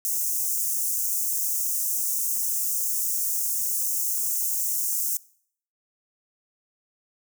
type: high-pass noise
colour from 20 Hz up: white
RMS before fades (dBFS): -26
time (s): 0.05-5.17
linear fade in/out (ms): 0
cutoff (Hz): 6000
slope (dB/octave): 48
effects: noise-tail reverb RT60 0.6 s tail -22 dB re dry